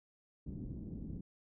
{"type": "low-pass noise", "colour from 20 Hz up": "white", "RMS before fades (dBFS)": -44, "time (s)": [0.46, 1.21], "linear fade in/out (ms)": 5, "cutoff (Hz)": 250, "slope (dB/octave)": 24, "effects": []}